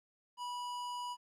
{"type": "tone with low-pass filter", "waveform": "square", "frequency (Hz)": 978, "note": "B5", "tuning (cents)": -17, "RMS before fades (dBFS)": -41, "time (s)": [0.37, 1.17], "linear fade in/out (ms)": 50, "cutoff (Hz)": 9500, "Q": 0.54, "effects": ["13-bit"]}